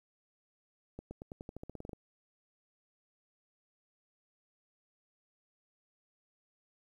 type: accelerating click train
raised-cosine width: 2 ms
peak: -30 dBFS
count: 14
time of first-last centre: 0.99-1.932 s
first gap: 120 ms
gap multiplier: 0.91
effects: 11-bit